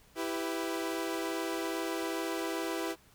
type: chord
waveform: sawtooth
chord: E minor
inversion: none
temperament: equal with one note detuned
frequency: 329.6 / 392 / 498.2 Hz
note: E4 / G4 / B4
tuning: 0 / 0 / +15 cents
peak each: -31 / -34 / -36 dBFS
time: 0.15-2.96 s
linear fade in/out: 50 ms
effects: pink hiss -62 dBFS RMS until 3.14 s